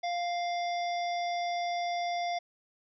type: harmonic tone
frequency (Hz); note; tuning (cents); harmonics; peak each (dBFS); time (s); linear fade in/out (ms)
698.5; F5; 0; 1 / 3 / 5 / 7 / 8; -30 / -40 / -44 / -47 / -48; 0.03-2.39; 10
effects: none